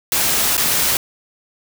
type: noise with dropouts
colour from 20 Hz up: white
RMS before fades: -17 dBFS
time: 0.12-0.97 s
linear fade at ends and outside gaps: 1 ms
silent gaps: 0.569-0.578 s
effects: none